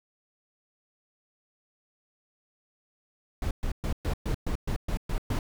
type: noise bursts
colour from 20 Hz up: brown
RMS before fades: -28 dBFS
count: 10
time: 3.42-5.39 s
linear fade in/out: 2 ms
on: 89 ms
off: 120 ms
effects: none